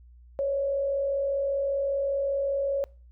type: tone with frequency modulation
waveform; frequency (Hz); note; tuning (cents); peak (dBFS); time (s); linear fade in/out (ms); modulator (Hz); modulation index
sine; 554.4; C#5; 0; -24; 0.39-2.84; 0; 45.1; 0.34
effects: noise-tail reverb RT60 0.4 s tail -25 dB re dry + added 60 Hz sine -49 dBFS peak until 3.11 s